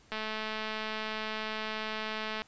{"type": "click train", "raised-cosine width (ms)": 0.3, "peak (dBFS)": -20, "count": 500, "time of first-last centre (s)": [0.12, 2.42], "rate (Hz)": 217, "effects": ["pink hiss -61 dBFS RMS until 2.47 s", "resampled to 16000 Hz"]}